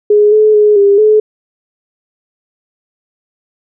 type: tone with pitch steps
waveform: sine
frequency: 417.3 / 429 / 420.1 / 401.4 / 428.3 Hz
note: G#4 / A4 / G#4 / G4 / A4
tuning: +8 / -44 / +20 / +41 / -47 cents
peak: -4 dBFS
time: 0.1-1.2 s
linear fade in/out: 5 ms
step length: 220 ms
effects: none